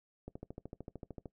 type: click train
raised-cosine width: 2 ms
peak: -30 dBFS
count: 14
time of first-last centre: 0.28-1.257 s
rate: 13.3 Hz
effects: noise-tail reverb RT60 0.1 s tail -19 dB re dry